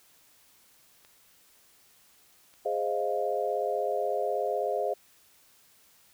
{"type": "clicks", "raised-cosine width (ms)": 0.2, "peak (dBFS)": [-37, -40], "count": 2, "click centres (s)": [1.049, 2.539]}
{"type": "chord", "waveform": "sine", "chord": "F minor seventh", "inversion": "first", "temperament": "equal", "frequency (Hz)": [415.3, 523.3, 622.3, 698.5], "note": ["Ab4", "C5", "Eb5", "F5"], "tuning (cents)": [0, 0, 0, 0], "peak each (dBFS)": -32, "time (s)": [2.65, 4.94], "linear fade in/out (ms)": 10}
{"effects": ["white hiss -61 dBFS RMS until 6.13 s"]}